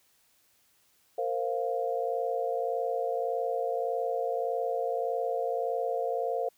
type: chord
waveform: sine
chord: Bb suspended second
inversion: none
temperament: equal with one note detuned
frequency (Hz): 461.6 / 523.3 / 698.5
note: Bb4 / C5 / F5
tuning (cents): -17 / 0 / 0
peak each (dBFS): -32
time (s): 1.18-6.49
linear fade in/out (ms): 5
effects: white hiss -67 dBFS RMS until 6.57 s